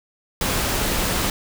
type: noise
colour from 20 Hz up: pink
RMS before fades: -22 dBFS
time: 0.41-1.3 s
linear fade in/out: 2 ms
effects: none